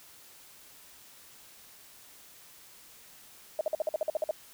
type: tone bursts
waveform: sine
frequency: 622.3 Hz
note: D#5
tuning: in tune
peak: -25 dBFS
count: 11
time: 3.59-4.31 s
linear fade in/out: 2 ms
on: 20 ms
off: 50 ms
effects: white hiss -54 dBFS RMS until 4.53 s